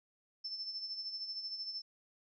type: tone with tremolo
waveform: sine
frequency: 5300 Hz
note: E8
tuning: 9 cents sharp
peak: -37 dBFS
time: 0.44-1.82 s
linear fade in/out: 10 ms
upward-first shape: sine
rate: 13 Hz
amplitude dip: 55%
effects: none